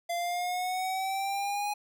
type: exponential sweep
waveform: square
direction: up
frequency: 686 to 830.6 Hz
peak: -30 dBFS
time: 0.09-1.74 s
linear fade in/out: 10 ms
effects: none